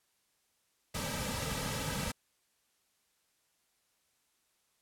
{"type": "noise with comb filter", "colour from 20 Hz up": "pink", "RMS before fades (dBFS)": -36, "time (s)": [0.94, 2.12], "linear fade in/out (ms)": 10, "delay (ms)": 2.8, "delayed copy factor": -0.75, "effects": ["white hiss -75 dBFS RMS until 4.81 s", "low-pass 12000 Hz 12 dB/octave"]}